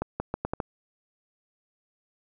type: accelerating click train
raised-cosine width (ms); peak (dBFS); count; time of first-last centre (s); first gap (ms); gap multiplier
1; -14; 6; 0.02-0.602; 180; 0.78
effects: none